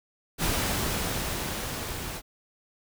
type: noise with level ramp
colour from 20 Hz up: pink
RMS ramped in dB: -26 to -36 dBFS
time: 0.38-2.22 s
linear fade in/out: 50 ms
effects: none